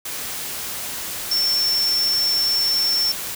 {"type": "tone in noise", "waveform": "sine", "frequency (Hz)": 5410, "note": "E8", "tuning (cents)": 44, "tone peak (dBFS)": -17, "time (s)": [1.31, 3.12], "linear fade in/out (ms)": 5, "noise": "white", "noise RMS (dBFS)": -29, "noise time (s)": [0.05, 3.35], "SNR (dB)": 9, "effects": []}